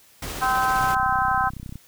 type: noise with tremolo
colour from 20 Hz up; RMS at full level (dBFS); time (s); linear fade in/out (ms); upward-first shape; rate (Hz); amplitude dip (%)
pink; -31; 0.22-0.95; 5; triangle; 15; 25
type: harmonic tone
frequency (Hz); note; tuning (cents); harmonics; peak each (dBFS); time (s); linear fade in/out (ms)
258.1; C4; -23; 3 / 4 / 5 / 6; -23 / -24 / -25 / -26; 0.41-1.5; 20
type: click train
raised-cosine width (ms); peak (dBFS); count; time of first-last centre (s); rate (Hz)
5; -23; 31; 0.81-1.756; 31.7
effects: white hiss -54 dBFS RMS until 1.87 s